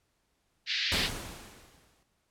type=band-pass noise; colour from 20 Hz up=white; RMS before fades=-31 dBFS; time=0.66-1.1 s; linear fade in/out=50 ms; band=1700 to 4800 Hz; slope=48 dB/octave
type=noise with exponential decay; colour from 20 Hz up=pink; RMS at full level=-30 dBFS; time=0.92-2.03 s; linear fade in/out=0 ms; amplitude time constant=240 ms
effects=pink hiss -75 dBFS RMS until 2.3 s + low-pass 12000 Hz 12 dB/octave